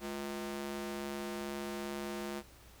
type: ring-modulated tone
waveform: sawtooth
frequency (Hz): 281.7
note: C#4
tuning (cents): +28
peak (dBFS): -31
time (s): 0-2.43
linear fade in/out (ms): 50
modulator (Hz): 71
effects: added 60 Hz sine -60 dBFS peak until 2.8 s + pink hiss -59 dBFS RMS until 2.8 s